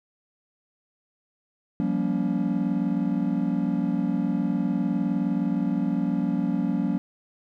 triangle chord, G half-diminished seventh, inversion third, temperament just, 176.4 / 196 / 235.2 / 282.2 Hz, F3 / G3 / Bb3 / Db4, +18 / 0 / +16 / +31 cents, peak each -26 dBFS, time 1.8-6.98 s, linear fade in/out 0 ms, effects none

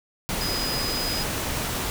sine tone in noise, 4978 Hz, D#8, in tune, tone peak -28 dBFS, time 0.41-1.23 s, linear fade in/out 0 ms, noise pink, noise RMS -28 dBFS, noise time 0.29-1.9 s, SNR -3 dB, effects none

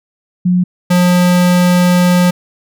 sine / square tone pair in turn, 180.1 / 178.44 Hz, F#3 / F3, -46 / +38 cents, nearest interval unison, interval 16 cents, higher first, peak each -8 dBFS, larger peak neither, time 0.45-0.64 / 0.9-2.31 s, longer second, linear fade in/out 10 ms, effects none

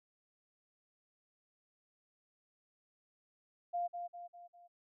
sine tone with echo, 699 Hz, F5, 1 cent sharp, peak -33 dBFS, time 3.73-3.88 s, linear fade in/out 20 ms, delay 200 ms, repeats 4, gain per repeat -6 dB, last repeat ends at 4.68 s, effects none

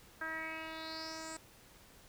10% pulse tone with low-pass filter sweep, 320 Hz, D#4, 49 cents sharp, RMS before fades -43 dBFS, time 0.21-1.37 s, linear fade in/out 5 ms, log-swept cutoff 1600 to 8100 Hz, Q 6, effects pink hiss -60 dBFS RMS until 2.08 s

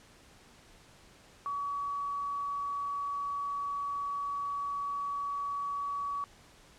sine tone, 1134 Hz, C#6, 39 cents sharp, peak -32 dBFS, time 1.46-6.24 s, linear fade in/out 0 ms, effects pink hiss -58 dBFS RMS until 6.78 s + low-pass 9000 Hz 12 dB/octave

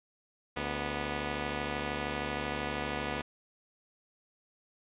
5% pulse tone pair together, 72.9 / 245.2 Hz, D2 / B3, -12 / -12 cents, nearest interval octave + major sixth, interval 2100 cents, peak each -24 dBFS, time 0.56-3.22 s, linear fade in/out 10 ms, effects resampled to 8000 Hz

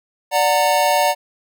square chord, D augmented, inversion none, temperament just, 587.3 / 734.2 / 917.7 Hz, D5 / F#5 / A#5, 0 / -14 / -27 cents, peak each -19 dBFS, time 0.31-1.15 s, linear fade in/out 50 ms, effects none

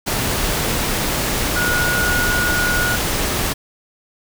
sine tone in noise, 1447 Hz, F#6, 39 cents flat, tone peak -18 dBFS, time 1.55-2.97 s, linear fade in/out 20 ms, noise pink, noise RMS -20 dBFS, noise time 0.06-3.54 s, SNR -1 dB, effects none

